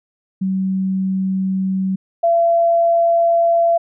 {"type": "tone pair in turn", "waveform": "sine", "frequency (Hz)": [190, 677.1], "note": ["F#3", "E5"], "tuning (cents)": [46, 46], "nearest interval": "octave + minor seventh", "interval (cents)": 2200, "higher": "second", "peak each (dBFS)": [-16, -11], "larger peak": "second", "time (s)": [[0.41, 1.96], [2.23, 3.78]], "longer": "neither", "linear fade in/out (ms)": 10, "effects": []}